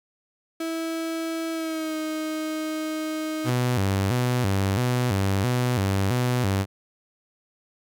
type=tone with pitch glide; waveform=35% pulse; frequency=326.7 to 312.3 Hz; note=E4 to D#4; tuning=-15 to +7 cents; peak=-25 dBFS; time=0.6-3.5 s; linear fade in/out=5 ms; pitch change=-78 cents; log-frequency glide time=1.52-1.96 s
type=tone with vibrato; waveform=sawtooth; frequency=110 Hz; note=A2; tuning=in tune; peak=-17 dBFS; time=3.44-6.66 s; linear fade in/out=50 ms; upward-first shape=square; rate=1.5 Hz; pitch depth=210 cents each way
effects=none